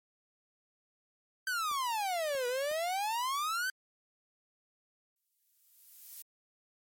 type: exponential two-way sweep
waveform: 45% pulse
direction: down then up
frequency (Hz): 1566 to 481.5 to 1566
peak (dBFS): -31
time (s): 1.47-3.7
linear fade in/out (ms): 2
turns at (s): 2.47
type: clicks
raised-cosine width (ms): 1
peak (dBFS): -38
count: 3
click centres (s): 1.714 / 2.351 / 2.714
type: noise with exponential growth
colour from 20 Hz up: violet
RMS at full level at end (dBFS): -43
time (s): 5.16-6.22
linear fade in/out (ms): 2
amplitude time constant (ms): 230
effects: MP3 64 kbps